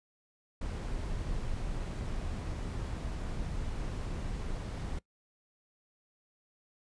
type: noise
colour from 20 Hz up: brown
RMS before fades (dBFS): -36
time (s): 0.61-4.99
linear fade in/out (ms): 5
effects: noise-tail reverb RT60 0.1 s tail -21 dB re dry + resampled to 22050 Hz